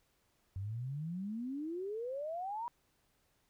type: exponential sweep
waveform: sine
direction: up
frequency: 92.5 to 977 Hz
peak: -37 dBFS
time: 0.56-2.68 s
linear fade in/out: 0 ms
effects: pink hiss -75 dBFS RMS until 3.49 s